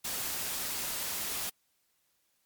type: noise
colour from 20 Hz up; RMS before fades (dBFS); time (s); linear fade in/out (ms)
white; -35; 0.04-1.5; 10
effects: white hiss -74 dBFS RMS until 2.45 s + MP3 96 kbps